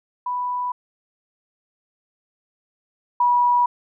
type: tone pair in turn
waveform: sine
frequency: 987.8 / 972.5 Hz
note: B5 / B5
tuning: 0 / -27 cents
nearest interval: unison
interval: 27 cents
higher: first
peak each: -22 / -14 dBFS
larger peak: second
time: 0.26-0.72 / 3.2-3.66 s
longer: neither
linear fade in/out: 5 ms
effects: none